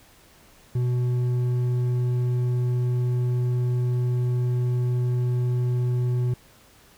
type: tone with hard clipping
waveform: sine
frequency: 123.47 Hz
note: B2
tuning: in tune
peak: -22 dBFS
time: 0.75-6.34 s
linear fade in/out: 5 ms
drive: 5 dB
effects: pink hiss -54 dBFS RMS until 6.97 s